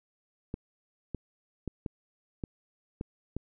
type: clicks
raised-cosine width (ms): 3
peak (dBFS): -21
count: 7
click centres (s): 0.541 / 1.147 / 1.677 / 1.862 / 2.438 / 3.011 / 3.366
effects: none